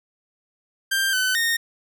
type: tone with pitch steps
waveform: sawtooth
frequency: 1582 / 1514 / 1845 Hz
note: G6 / F#6 / A#6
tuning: +15 / +39 / -18 cents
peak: -16 dBFS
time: 0.91-1.57 s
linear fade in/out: 10 ms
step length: 220 ms
effects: none